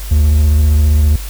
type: tone with vibrato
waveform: triangle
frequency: 75.3 Hz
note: D2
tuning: 44 cents sharp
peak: -5 dBFS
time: 0.11-1.16 s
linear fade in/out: 5 ms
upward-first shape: sine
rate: 15 Hz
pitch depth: 37 cents each way
effects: added 50 Hz sine -22 dBFS peak until 1.29 s + white hiss -32 dBFS RMS until 1.29 s